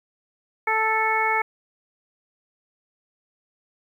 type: harmonic tone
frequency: 440 Hz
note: A4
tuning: in tune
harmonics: 1 / 2 / 3 / 4 / 5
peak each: -30 / -23 / -27 / -28 / -24 dBFS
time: 0.67-1.42 s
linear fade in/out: 5 ms
effects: 9-bit